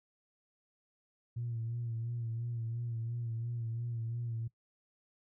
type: tone with vibrato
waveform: sine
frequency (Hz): 116.5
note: A#2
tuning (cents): -1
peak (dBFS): -34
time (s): 1.36-4.48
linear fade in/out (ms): 10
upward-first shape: sine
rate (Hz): 2.9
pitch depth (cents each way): 46
effects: noise-tail reverb RT60 0.1 s tail -20 dB re dry + tanh soft clip ceiling -30 dBFS